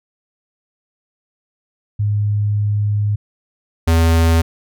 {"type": "tone pair in turn", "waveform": ["sine", "square"], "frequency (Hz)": [103.83, 82.41], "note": ["G#2", "E2"], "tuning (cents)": [0, 0], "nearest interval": "major third", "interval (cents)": 400, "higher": "first", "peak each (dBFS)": [-14, -11], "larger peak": "second", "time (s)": [[1.99, 3.16], [3.87, 4.42]], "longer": "first", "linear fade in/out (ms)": 10, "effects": []}